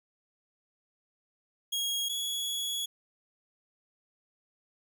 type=tone pair in turn; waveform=sawtooth; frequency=3290 / 3363 Hz; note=G#7 / G#7; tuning=-17 / +21 cents; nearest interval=unison; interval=38 cents; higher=second; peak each=-26 / -28 dBFS; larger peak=first; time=1.72-2.09 / 2.09-2.86 s; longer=second; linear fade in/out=10 ms; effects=none